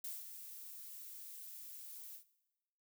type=noise with ADSR envelope; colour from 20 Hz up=violet; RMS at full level=-43 dBFS; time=0.04-2.24 s; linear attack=3 ms; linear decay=200 ms; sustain=-8 dB; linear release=96 ms; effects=noise-tail reverb RT60 1.0 s tail -18 dB re dry